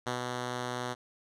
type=tone with ADSR envelope; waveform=5% pulse; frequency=123.8 Hz; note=B2; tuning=5 cents sharp; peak=-19 dBFS; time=0.06-0.95 s; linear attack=12 ms; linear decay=120 ms; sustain=-3 dB; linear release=29 ms; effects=low-pass 8000 Hz 12 dB/octave